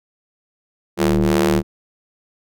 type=ring-modulated tone; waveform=sawtooth; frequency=76.6 Hz; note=D#2; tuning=27 cents flat; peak=-7 dBFS; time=0.97-1.63 s; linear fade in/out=50 ms; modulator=267 Hz; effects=none